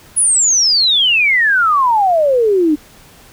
sine exponential sweep, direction down, 10548 to 289.7 Hz, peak -9 dBFS, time 0.16-2.76 s, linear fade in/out 20 ms, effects pink hiss -43 dBFS RMS until 3.32 s

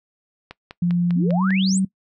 click train, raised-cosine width 0.3 ms, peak -19 dBFS, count 6, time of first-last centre 0.51-1.506 s, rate 5.02 Hz
sine tone with pitch glide, 174.61 to 190.41 Hz, F3 to F#3, 0 to +50 cents, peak -16 dBFS, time 0.82-1.85 s, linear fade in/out 5 ms, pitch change +150 cents, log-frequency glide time 1.35-1.44 s
sine exponential sweep, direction up, 220 to 9200 Hz, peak -24 dBFS, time 1.15-1.8 s, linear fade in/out 20 ms
effects noise-tail reverb RT60 0.1 s tail -20 dB re dry

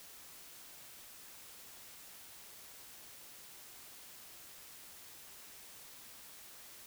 silence, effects white hiss -54 dBFS RMS until 6.86 s

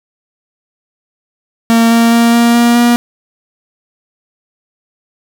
45% pulse tone with pitch steps, 229.5 / 231.4 / 233.2 / 235.1 / 237 / 239 Hz, A#3 / A#3 / A#3 / A#3 / A#3 / A#3, -27 / -13 / +1 / +15 / +29 / +43 cents, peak -6 dBFS, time 1.7-2.96 s, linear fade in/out 0 ms, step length 210 ms, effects none

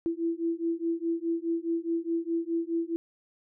sine beating tone pair, 331.2 / 336 Hz, E4 / E4, +8 / +33 cents, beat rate 4.8 Hz, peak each -30 dBFS, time 0.06-2.96 s, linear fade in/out 0 ms, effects none

